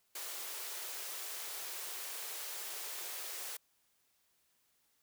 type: high-pass noise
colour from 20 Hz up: white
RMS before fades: -43 dBFS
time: 0.15-3.57 s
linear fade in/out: 5 ms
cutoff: 340 Hz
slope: 96 dB/octave
effects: white hiss -75 dBFS RMS until 5.02 s